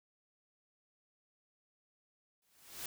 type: noise with exponential growth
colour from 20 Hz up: white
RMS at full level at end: -40 dBFS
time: 2.42-2.86 s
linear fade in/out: 2 ms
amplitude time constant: 94 ms
effects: none